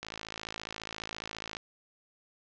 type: click train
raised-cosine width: 0.2 ms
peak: -20 dBFS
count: 85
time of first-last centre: 0.03-1.568 s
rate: 54.6 Hz
effects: low-pass 6000 Hz 12 dB/octave